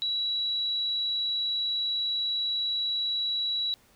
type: tone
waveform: sine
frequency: 3910 Hz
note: B7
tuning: 18 cents flat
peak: -26 dBFS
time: 0.02-3.74 s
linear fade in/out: 0 ms
effects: pink hiss -61 dBFS RMS until 3.95 s